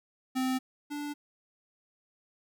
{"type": "tone pair in turn", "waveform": "square", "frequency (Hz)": [258.9, 292.3], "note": ["C4", "D4"], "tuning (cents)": [-18, -8], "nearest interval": "major second", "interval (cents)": 210, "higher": "second", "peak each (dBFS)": [-28, -35], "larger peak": "first", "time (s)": [[0.35, 0.59], [0.9, 1.14]], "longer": "neither", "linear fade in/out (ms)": 20, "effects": []}